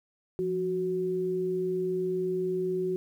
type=tone pair together; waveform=sine; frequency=174.06 / 370 Hz; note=F3 / F#4; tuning=-6 / 0 cents; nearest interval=octave + minor second; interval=1306 cents; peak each=-35 / -27 dBFS; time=0.39-2.96 s; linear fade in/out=0 ms; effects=10-bit